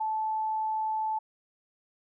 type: tone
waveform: sine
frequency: 872 Hz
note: A5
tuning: 16 cents flat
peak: -27 dBFS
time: 0-1.19 s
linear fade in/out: 10 ms
effects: none